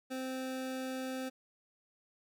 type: tone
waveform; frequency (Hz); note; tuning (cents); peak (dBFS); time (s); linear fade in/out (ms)
25% pulse; 260.2; C4; -9; -33; 0.1-1.3; 20
effects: none